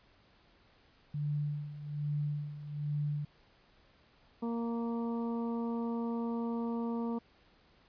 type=tone with tremolo; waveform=sine; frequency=147.2 Hz; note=D3; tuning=4 cents sharp; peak=-30 dBFS; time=1.14-3.25 s; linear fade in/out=5 ms; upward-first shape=sine; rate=1.2 Hz; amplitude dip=75%
type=harmonic tone; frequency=232.6 Hz; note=A#3; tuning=4 cents flat; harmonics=1 / 2 / 3 / 4 / 5; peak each=-33 / -40 / -49 / -45 / -50 dBFS; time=4.42-7.19 s; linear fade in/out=10 ms
effects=pink hiss -65 dBFS RMS until 7.88 s + resampled to 11025 Hz